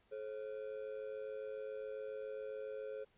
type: ring-modulated tone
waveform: triangle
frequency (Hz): 483.7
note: B4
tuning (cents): -36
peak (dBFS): -37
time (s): 0.11-3.05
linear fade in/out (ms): 20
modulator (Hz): 53.6
effects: pink hiss -73 dBFS RMS until 3.17 s + resampled to 8000 Hz